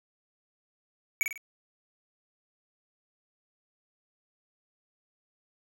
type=tone with echo; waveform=square; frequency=2268 Hz; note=C#7; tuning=39 cents sharp; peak=-22 dBFS; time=1.21-1.23 s; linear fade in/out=0 ms; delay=49 ms; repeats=3; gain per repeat=-7 dB; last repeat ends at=1.377 s; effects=none